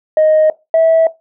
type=tone pair in turn; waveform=sine; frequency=622.3 / 651.3 Hz; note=D#5 / E5; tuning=0 / -21 cents; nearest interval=minor second; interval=79 cents; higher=second; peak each=-5 dBFS; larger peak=neither; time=0.17-0.5 / 0.74-1.07 s; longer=neither; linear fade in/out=2 ms; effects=noise-tail reverb RT60 0.2 s tail -18 dB re dry + tanh soft clip ceiling -4 dBFS